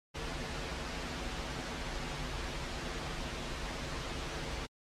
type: noise with comb filter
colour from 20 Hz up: pink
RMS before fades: -38 dBFS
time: 0.14-4.67 s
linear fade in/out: 20 ms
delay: 10 ms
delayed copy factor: -0.7
effects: low-pass 5000 Hz 12 dB/octave + MP3 64 kbps